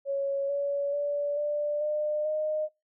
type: tone with pitch steps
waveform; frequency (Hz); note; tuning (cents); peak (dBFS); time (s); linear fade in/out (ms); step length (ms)
sine; 554.4 / 566 / 577.9 / 590.1 / 602.5 / 615.1; C#5 / C#5 / D5 / D5 / D5 / D#5; 0 / +36 / -28 / +8 / +44 / -20; -26; 0.05-2.69; 50; 440
effects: noise-tail reverb RT60 0.2 s tail -21 dB re dry